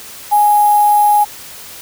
sine tone with sample-and-hold, 830.6 Hz, G#5, in tune, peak -7 dBFS, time 0.31-1.25 s, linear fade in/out 20 ms, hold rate 11025 Hz, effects white hiss -33 dBFS RMS until 1.81 s

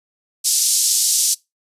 pink band-pass noise, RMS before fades -17 dBFS, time 0.44-1.35 s, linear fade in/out 20 ms, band 5100 to 11000 Hz, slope 24 dB/octave, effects noise-tail reverb RT60 0.2 s tail -23 dB re dry + resampled to 32000 Hz

